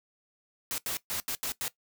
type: noise bursts at uneven times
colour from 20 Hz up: white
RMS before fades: -33 dBFS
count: 6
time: 0.71-0.78 / 0.86-0.97 / 1.1-1.2 / 1.28-1.35 / 1.43-1.52 / 1.61-1.68 s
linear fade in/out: 0 ms
effects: noise-tail reverb RT60 0.1 s tail -17 dB re dry